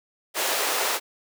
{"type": "high-pass noise", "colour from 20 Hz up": "pink", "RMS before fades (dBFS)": -25, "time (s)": [0.34, 1], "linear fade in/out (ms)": 50, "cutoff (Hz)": 430, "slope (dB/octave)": 24, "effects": []}